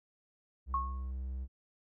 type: tone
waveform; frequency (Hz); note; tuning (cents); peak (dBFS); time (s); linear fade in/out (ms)
triangle; 64.8; C2; -16; -34; 0.66-1.48; 50
type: tone with exponential decay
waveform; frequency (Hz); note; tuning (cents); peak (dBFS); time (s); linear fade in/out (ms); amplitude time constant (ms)
sine; 1094; C#6; -23; -27; 0.74-1.11; 2; 79
effects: none